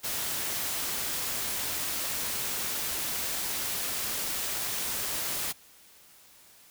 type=noise; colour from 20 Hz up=white; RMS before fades=-32 dBFS; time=0.03-5.53 s; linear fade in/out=20 ms; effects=white hiss -56 dBFS RMS until 6.7 s